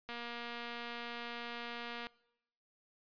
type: click train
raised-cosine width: 0.3 ms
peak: -28 dBFS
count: 470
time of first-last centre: 0.09-2.069 s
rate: 237 Hz
effects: noise-tail reverb RT60 0.8 s tail -22 dB re dry + resampled to 11025 Hz